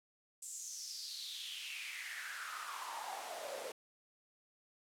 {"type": "noise with high-pass filter sweep", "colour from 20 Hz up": "pink", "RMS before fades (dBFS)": -45, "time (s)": [0.42, 3.72], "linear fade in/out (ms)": 5, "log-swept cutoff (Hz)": [7900, 480], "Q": 5.5, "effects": ["low-pass 12000 Hz 12 dB/octave"]}